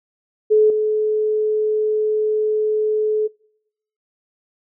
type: tone with level steps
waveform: sine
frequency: 429.1 Hz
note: A4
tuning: 43 cents flat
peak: -10 / -16 dBFS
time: 0.5-3.28 s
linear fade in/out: 20 ms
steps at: 0.7 s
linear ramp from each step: 2 ms
effects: noise-tail reverb RT60 0.8 s tail -26 dB re dry